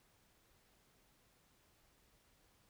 silence, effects pink hiss -72 dBFS RMS until 2.69 s

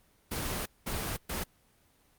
pink noise bursts at uneven times, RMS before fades -34 dBFS, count 3, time 0.31-0.66 / 0.86-1.17 / 1.29-1.44 s, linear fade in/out 10 ms, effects pink hiss -66 dBFS RMS until 2.18 s + Opus 24 kbps

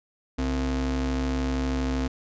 square ring-modulated tone, 98.7 Hz, G2, 12 cents sharp, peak -22 dBFS, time 0.38-2.08 s, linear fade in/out 10 ms, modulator 161 Hz, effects resampled to 16000 Hz

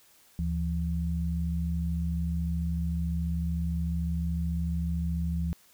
sine tone pair together, 75.28 / 169 Hz, D2 / E3, +43 / +43 cents, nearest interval octave + major second, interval 1400 cents, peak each -29 / -30 dBFS, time 0.39-5.53 s, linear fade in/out 0 ms, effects white hiss -60 dBFS RMS until 5.73 s

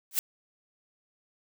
blue noise with exponential growth, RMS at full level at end -20 dBFS, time 0.11-0.19 s, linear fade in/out 1 ms, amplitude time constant 17 ms, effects none

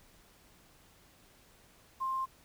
sine tone with quantisation, 1055 Hz, C6, 14 cents sharp, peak -31 dBFS, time 2-2.26 s, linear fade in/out 20 ms, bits 10, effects pink hiss -62 dBFS RMS until 2.44 s

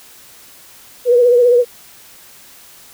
sine tone with vibrato, 486.4 Hz, B4, 26 cents flat, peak -7 dBFS, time 1.05-1.65 s, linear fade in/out 50 ms, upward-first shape triangle, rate 15 Hz, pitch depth 58 cents each way, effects white hiss -42 dBFS RMS until 2.93 s

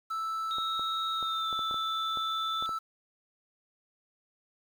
triangle tone, 1318.5 Hz, E6, in tune, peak -29 dBFS, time 0.1-2.79 s, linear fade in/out 10 ms
sine tone with pitch glide, 3759 to 3528 Hz, A#7 to A7, +14 to +4 cents, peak -34 dBFS, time 0.51-2.66 s, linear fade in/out 0 ms, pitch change -110 cents, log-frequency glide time 1.13-1.52 s
clicks, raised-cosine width 1 ms, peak -29 dBFS, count 10, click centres 0.584 / 0.795 / 1.227 / 1.528 / 1.592 / 1.711 / 1.743 / 2.173 / 2.625 / 2.692 s
effects 9-bit

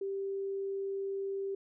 sine tone, 392 Hz, G4, in tune, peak -33 dBFS, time 0.01-1.55 s, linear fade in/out 5 ms, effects none

